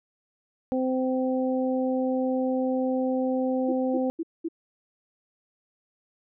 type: harmonic tone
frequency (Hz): 258.3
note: C4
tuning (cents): -22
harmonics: 1 / 2 / 3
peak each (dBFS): -25 / -27 / -35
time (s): 0.72-4.1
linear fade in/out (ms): 0
type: tone bursts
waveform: sine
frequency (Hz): 329.6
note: E4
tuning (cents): 0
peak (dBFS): -26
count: 4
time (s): 3.68-4.486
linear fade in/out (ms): 10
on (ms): 44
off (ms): 210
effects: none